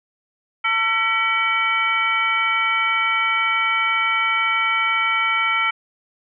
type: tone cluster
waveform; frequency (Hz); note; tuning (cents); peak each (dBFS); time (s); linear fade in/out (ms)
sine; 897 / 1350 / 1933 / 2272 / 3045; A5 / E6 / B6 / C#7 / F#7; +33 / +41 / -38 / +42 / +49; -28 / -21 / -27 / -20 / -28; 0.64-5.71; 10
effects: none